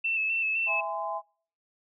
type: tone with vibrato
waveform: sine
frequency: 2642 Hz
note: E7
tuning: 3 cents sharp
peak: -25 dBFS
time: 0.04-0.81 s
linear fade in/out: 10 ms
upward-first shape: square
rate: 3.9 Hz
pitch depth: 27 cents each way
type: chord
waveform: sine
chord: E augmented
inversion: none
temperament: just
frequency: 659.3 / 824.1 / 1030.1 Hz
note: E5 / G#5 / B#5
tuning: 0 / -14 / -27 cents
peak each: -34 dBFS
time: 0.66-1.22 s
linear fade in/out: 50 ms
effects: noise-tail reverb RT60 0.5 s tail -26 dB re dry